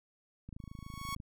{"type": "click train", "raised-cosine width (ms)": 5, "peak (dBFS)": -33, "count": 20, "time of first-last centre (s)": [0.49, 1.202], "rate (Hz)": 26.7}
{"type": "tone with exponential growth", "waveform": "sawtooth", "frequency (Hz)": 1108.7, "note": "C#6", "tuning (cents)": 0, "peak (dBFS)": -31, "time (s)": [0.59, 1.15], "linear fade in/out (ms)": 5, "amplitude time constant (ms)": 120}
{"effects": []}